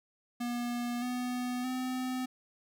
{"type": "tone with pitch steps", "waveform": "square", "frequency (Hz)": [240.8, 248, 255.4], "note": ["B3", "B3", "C4"], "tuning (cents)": [-44, 7, -42], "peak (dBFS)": -33, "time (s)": [0.4, 2.26], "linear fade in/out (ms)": 10, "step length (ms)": 620, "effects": []}